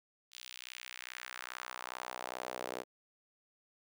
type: tone with high-pass filter sweep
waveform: sawtooth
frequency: 62.4 Hz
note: B1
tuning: 19 cents sharp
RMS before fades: -45 dBFS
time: 0.31-2.85 s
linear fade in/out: 50 ms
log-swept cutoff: 3600 to 450 Hz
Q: 1.6
effects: none